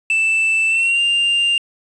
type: tone with pitch glide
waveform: triangle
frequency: 2648 to 2794 Hz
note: E7 to F7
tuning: +7 to 0 cents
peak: -12 dBFS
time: 0.1-1.58 s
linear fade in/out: 2 ms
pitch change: +93 cents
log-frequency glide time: 0.68-1.01 s
effects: resampled to 22050 Hz + 7-bit